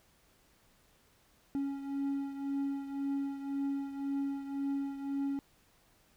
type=beating tone pair; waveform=triangle; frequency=277.2 / 279.1 Hz; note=C#4 / C#4; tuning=0 / +12 cents; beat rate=1.9 Hz; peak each=-32 / -38 dBFS; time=1.55-5.39 s; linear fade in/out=0 ms; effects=pink hiss -67 dBFS RMS until 6.16 s